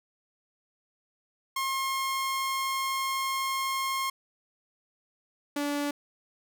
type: tone pair in turn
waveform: sawtooth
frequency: 1072 / 288.8 Hz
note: C6 / D4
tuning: +42 / -29 cents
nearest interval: octave + major seventh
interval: 2271 cents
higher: first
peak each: -24 dBFS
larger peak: neither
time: 1.56-4.1 / 5.56-5.91 s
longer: first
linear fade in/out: 5 ms
effects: none